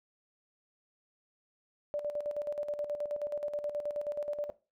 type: tone with tremolo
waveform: sine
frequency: 587.3 Hz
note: D5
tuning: in tune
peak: -30 dBFS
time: 1.94-4.5 s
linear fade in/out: 0 ms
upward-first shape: square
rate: 9.4 Hz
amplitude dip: 60%
effects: noise-tail reverb RT60 0.3 s tail -18 dB re dry